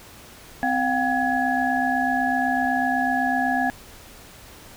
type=tone cluster; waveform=sine; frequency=258 / 714 / 782 / 1681 Hz; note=C4 / F5 / G5 / G#6; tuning=-24 / +38 / -4 / +20 cents; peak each=-25 dBFS; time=0.63-3.7 s; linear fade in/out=0 ms; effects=pink hiss -45 dBFS RMS until 4.76 s